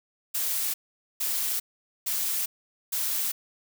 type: noise bursts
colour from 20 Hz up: blue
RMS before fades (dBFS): -28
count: 4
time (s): 0.34-3.32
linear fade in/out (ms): 10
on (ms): 400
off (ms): 460
effects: none